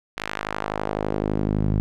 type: tone with band-pass filter sweep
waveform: sawtooth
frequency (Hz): 51.91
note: G#1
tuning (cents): 0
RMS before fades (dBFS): -25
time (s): 0.17-1.8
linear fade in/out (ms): 0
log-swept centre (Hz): 2300 to 140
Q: 1
effects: none